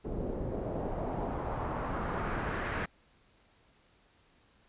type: noise with low-pass filter sweep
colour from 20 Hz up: pink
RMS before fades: -35 dBFS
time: 0.04-2.86 s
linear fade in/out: 10 ms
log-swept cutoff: 420 to 1900 Hz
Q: 1.7
effects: pink hiss -66 dBFS RMS until 4.68 s + resampled to 8000 Hz